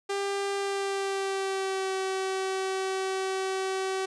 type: tone with pitch glide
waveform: sawtooth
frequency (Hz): 397.7 to 381.3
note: G4 to G4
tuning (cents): +25 to -48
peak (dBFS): -24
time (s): 0.09-4.06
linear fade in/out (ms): 10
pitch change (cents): -73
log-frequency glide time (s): 0.56-1.93
effects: resampled to 22050 Hz